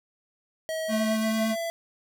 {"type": "tone with pitch glide", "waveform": "square", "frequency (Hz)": [639, 669.2], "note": ["D#5", "E5"], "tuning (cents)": [46, 26], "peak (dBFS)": -29, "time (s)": [0.69, 1.7], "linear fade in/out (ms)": 0, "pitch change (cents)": 80, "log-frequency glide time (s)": [0.87, 1.44]}
{"type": "tone with vibrato", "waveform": "square", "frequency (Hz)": 220, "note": "A3", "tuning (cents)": 0, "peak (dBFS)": -25, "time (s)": [0.88, 1.56], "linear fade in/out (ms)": 50, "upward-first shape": "sine", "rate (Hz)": 8.8, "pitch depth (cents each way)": 11}
{"effects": []}